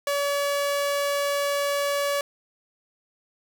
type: tone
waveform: sawtooth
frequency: 569 Hz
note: C#5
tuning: 45 cents sharp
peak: -19 dBFS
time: 0.07-2.21 s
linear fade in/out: 2 ms
effects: none